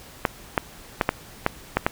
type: clicks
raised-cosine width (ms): 0.5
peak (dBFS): -3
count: 7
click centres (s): 0.252 / 0.578 / 1.012 / 1.091 / 1.464 / 1.77 / 1.865
effects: pink hiss -45 dBFS RMS until 1.91 s